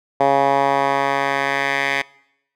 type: tone with band-pass filter sweep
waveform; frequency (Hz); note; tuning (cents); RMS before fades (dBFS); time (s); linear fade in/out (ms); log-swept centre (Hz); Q
10% pulse; 138.59; C#3; 0; -18; 0.2-2.02; 5; 740 to 2100; 1.8
effects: noise-tail reverb RT60 0.8 s tail -23 dB re dry